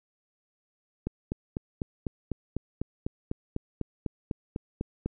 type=click train; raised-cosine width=3 ms; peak=-17 dBFS; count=17; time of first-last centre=1.07-5.06 s; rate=4.01 Hz; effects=none